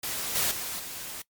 white noise with level steps, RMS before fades -32 / -26 / -34 / -38 dBFS, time 0.03-1.22 s, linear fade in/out 5 ms, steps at 0.35 / 0.51 / 0.79 s, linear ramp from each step 5 ms, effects noise-tail reverb RT60 0.1 s tail -22 dB re dry + MP3 96 kbps

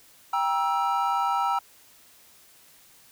triangle chord, E diminished, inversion first, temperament just, 791.1 / 949.3 / 1318.5 Hz, G5 / Bb5 / E6, +16 / +31 / 0 cents, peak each -25 dBFS, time 0.33-1.59 s, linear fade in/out 5 ms, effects white hiss -55 dBFS RMS until 3.11 s

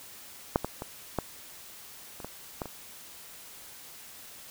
clicks, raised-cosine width 1 ms, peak -8 / -16 / -21 / -13 / -28 / -23 / -18 / -25 dBFS, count 8, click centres 0.559 / 0.646 / 0.821 / 1.187 / 2.202 / 2.246 / 2.618 / 2.657 s, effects white hiss -48 dBFS RMS until 4.5 s

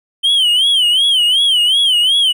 triangle tone with vibrato, 3096 Hz, G7, 22 cents flat, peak -8 dBFS, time 0.23-2.33 s, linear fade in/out 20 ms, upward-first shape sine, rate 2.7 Hz, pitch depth 140 cents each way, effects none

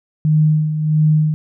sine tone with tremolo, 154.1 Hz, D#3, 16 cents flat, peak -9 dBFS, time 0.25-1.34 s, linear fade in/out 0 ms, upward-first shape sine, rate 1.5 Hz, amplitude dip 60%, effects none

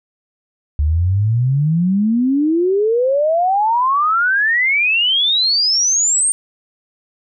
sine exponential sweep, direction up, 71.3 to 8870 Hz, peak -12 dBFS, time 0.79-6.32 s, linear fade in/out 0 ms, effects none

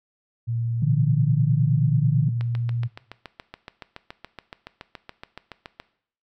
sine tone with pitch glide, 116.54 to 118.44 Hz, A#2 to A#2, 0 to +28 cents, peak -23 dBFS, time 0.47-2.88 s, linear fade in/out 20 ms, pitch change +28 cents, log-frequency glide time 0.95-2.56 s
sine tone with vibrato, 146.2 Hz, D3, 7 cents flat, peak -18 dBFS, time 0.82-2.29 s, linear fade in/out 5 ms, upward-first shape sine, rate 20 Hz, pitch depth 200 cents each way
click train, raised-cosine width 0.3 ms, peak -20 dBFS, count 25, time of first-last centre 2.41-5.8 s, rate 7.08 Hz
effects noise-tail reverb RT60 0.6 s tail -17 dB re dry

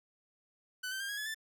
sawtooth tone with pitch steps, 1500 / 1549.3 / 1600.2 / 1652.9 / 1707.2 / 1763.3 Hz, F#6 / G6 / G6 / G#6 / G#6 / A6, +23 / -21 / +35 / -9 / +47 / +3 cents, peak -33 dBFS, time 0.83-1.346 s, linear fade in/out 10 ms, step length 86 ms, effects none

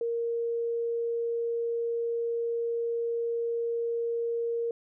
sine tone, 466.2 Hz, A#4, in tune, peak -27 dBFS, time 0.01-4.71 s, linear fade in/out 2 ms, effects none

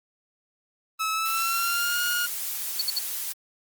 sawtooth tone with pitch glide, 1297 to 1430.8 Hz, E6 to F6, -28 to +41 cents, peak -21 dBFS, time 0.99-2.27 s, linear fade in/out 20 ms, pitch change +169 cents, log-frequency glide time 1.12-2 s
blue noise, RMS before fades -31 dBFS, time 1.25-3.33 s, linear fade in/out 10 ms
sine tone bursts, 4435 Hz, C#8, in tune, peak -22 dBFS, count 3, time 2.79-2.99 s, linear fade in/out 5 ms, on 26 ms, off 61 ms
effects Opus 32 kbps

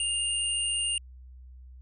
sine tone pair together, 2817 / 8937 Hz, F7 / C#9, +14 / +13 cents, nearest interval octave + minor sixth, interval 1999 cents, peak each -28 / -30 dBFS, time 0-0.98 s, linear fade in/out 2 ms, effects added 63 Hz sine -45 dBFS peak until 1.81 s

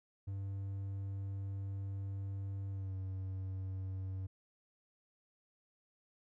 triangle tone with pitch glide, 98 to 94.88 Hz, G2 to F#2, 0 to +44 cents, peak -36 dBFS, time 0.27-4.27 s, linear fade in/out 10 ms, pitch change -56 cents, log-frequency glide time 2.7-2.95 s, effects none

